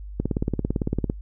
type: click train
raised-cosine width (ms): 3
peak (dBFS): -10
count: 17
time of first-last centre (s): 0.2-1.099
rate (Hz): 17.8
effects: noise-tail reverb RT60 0.1 s tail -26 dB re dry + added 50 Hz sine -34 dBFS peak until 1.21 s